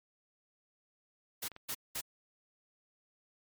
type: noise bursts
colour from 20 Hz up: white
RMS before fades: -38 dBFS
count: 3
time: 1.42-2.012 s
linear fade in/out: 10 ms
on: 64 ms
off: 200 ms
type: clicks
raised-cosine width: 0.3 ms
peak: -32 dBFS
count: 2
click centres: 1.517 / 1.564 s
effects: MP3 96 kbps